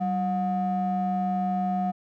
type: ring-modulated tone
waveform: triangle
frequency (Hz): 266.3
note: C4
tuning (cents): +31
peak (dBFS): -18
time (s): 0-1.92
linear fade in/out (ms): 20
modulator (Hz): 457
effects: tanh soft clip ceiling -14 dBFS